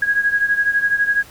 sine beating tone pair, 1647 / 1659 Hz, G#6 / G#6, -15 / -2 cents, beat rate 12 Hz, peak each -16 / -20 dBFS, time 0.02-1.23 s, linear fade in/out 5 ms, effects pink hiss -43 dBFS RMS until 1.3 s

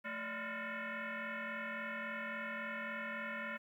sine tone with frequency modulation, 178.7 Hz, F3, 40 cents sharp, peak -39 dBFS, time 0.04-3.58 s, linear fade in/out 20 ms, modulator 401 Hz, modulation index 5.4, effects 12-bit

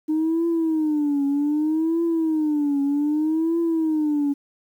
sine tone with vibrato, 306.9 Hz, D#4, 24 cents flat, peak -17 dBFS, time 0.08-4.34 s, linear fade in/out 20 ms, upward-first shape triangle, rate 0.64 Hz, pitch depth 170 cents each way, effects tanh soft clip ceiling -16 dBFS + 9-bit

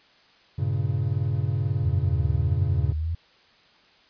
triangle chord, G diminished, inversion none, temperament equal, 98 / 116.54 / 138.59 Hz, G2 / Bb2 / Db3, 0 / 0 / 0 cents, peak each -24 / -26 / -25 dBFS, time 0.58-2.93 s, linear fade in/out 10 ms
sine tone with vibrato, 82.4 Hz, E2, in tune, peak -24 dBFS, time 1.84-3.15 s, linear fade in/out 5 ms, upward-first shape triangle, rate 1.6 Hz, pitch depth 150 cents each way
effects white hiss -57 dBFS RMS until 4.09 s + resampled to 11025 Hz

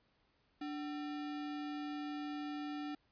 sine tone with sample-and-hold, 293.7 Hz, D4, in tune, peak -39 dBFS, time 0.61-2.95 s, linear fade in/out 5 ms, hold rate 1050 Hz, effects pink hiss -75 dBFS RMS until 3.11 s + resampled to 11025 Hz

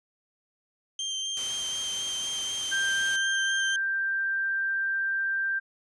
30% pulse tone with vibrato, 3153 Hz, G7, 9 cents sharp, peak -27 dBFS, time 0.99-3.76 s, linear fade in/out 2 ms, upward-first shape sine, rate 4 Hz, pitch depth 14 cents each way
white noise, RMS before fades -39 dBFS, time 1.37-3.16 s, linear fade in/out 0 ms
sine tone, 1577 Hz, G6, 10 cents sharp, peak -25 dBFS, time 2.71-5.6 s, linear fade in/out 20 ms
effects resampled to 24000 Hz

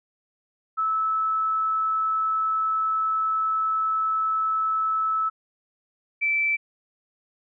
sine tone pair in turn, 1305 / 2325 Hz, E6 / D7, -18 / -18 cents, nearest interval minor seventh, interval 1000 cents, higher second, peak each -21 / -20 dBFS, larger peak second, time 0.77-5.3 / 6.21-6.57 s, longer first, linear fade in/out 20 ms, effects none

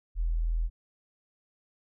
sine tone, 41.2 Hz, E1, in tune, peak -25 dBFS, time 0.15-0.7 s, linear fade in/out 50 ms, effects none

